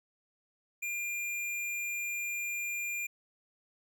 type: tone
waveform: square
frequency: 2400 Hz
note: D7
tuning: 37 cents sharp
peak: -34 dBFS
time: 0.82-3.07 s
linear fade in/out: 10 ms
effects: none